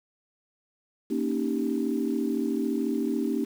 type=chord; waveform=sine; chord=Eb dominant seventh; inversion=second; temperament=equal; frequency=233.1 / 277.2 / 311.1 / 392 Hz; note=Bb3 / Db4 / Eb4 / G4; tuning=0 / 0 / 0 / 0 cents; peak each=-29 / -29 / -30 / -32 dBFS; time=1.1-3.45 s; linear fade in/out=10 ms; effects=tanh soft clip ceiling -14 dBFS + 8-bit